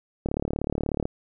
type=click train; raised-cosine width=2 ms; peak=-13 dBFS; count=30; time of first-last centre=0.26-1.055 s; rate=36.5 Hz; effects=none